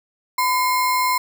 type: tone with sample-and-hold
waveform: sine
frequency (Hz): 1008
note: B5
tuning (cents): +35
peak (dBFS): -16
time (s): 0.38-1.18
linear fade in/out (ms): 5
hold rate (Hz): 3150
effects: none